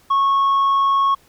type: tone with tanh clipping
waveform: triangle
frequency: 1100 Hz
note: C#6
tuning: 14 cents flat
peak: -14 dBFS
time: 0.1-1.15 s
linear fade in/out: 10 ms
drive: 7 dB
effects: pink hiss -54 dBFS RMS until 1.28 s